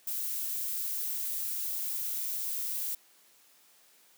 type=noise; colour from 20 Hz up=violet; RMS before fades=-34 dBFS; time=0.07-2.95 s; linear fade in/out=5 ms; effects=white hiss -62 dBFS RMS until 4.17 s + high-pass 200 Hz 12 dB/octave